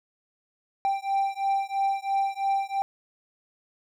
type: beating tone pair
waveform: triangle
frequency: 784 / 787 Hz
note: G5 / G5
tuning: 0 / +7 cents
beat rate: 3 Hz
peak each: -25 dBFS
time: 0.85-2.82 s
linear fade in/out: 0 ms
effects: none